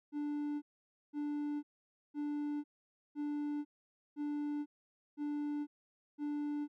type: tone bursts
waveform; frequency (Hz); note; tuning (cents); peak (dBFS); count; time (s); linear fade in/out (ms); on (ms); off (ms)
triangle; 293.7; D4; 0; -33; 7; 0.12-6.68; 50; 500; 510
effects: none